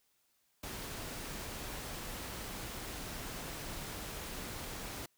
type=noise; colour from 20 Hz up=pink; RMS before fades=-43 dBFS; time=0.63-5.06 s; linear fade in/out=5 ms; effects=white hiss -75 dBFS RMS until 5.17 s